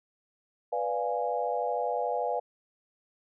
sine chord, B diminished seventh, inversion none, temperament equal, 493.9 / 587.3 / 698.5 / 830.6 Hz, B4 / D5 / F5 / Ab5, 0 / 0 / 0 / 0 cents, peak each -32 / -34 / -32 / -33 dBFS, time 0.72-2.4 s, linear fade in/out 10 ms, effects none

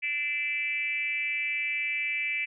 sine tone with frequency modulation, 2336 Hz, D7, 10 cents flat, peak -27 dBFS, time 0.02-2.46 s, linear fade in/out 20 ms, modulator 288 Hz, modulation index 1, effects none

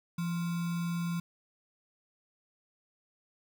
sine tone with sample-and-hold, 171 Hz, F3, 36 cents flat, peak -30 dBFS, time 0.18-1.2 s, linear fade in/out 5 ms, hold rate 1225 Hz, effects none

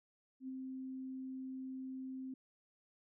sine tone with ADSR envelope, 261.6 Hz, C4, in tune, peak -40 dBFS, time 0.4-2.34 s, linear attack 81 ms, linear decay 22 ms, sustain -2 dB, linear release 4 ms, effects none

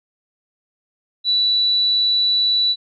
sine tone, 3951 Hz, B7, in tune, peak -14 dBFS, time 1.24-2.76 s, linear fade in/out 50 ms, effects none

